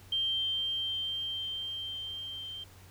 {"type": "tone with level ramp", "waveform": "sine", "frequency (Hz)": 3149, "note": "G7", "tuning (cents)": 7, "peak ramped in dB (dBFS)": [-27, -39], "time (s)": [0.12, 2.64], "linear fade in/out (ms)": 5, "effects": ["added 93 Hz sine -54 dBFS peak until 2.9 s", "pink hiss -57 dBFS RMS until 2.9 s"]}